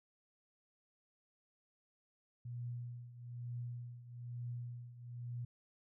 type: tone with tremolo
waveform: sine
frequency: 120.8 Hz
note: B2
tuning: 38 cents flat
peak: -39 dBFS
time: 2.45-5.45 s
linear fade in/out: 5 ms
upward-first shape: triangle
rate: 1.1 Hz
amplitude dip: 80%
effects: none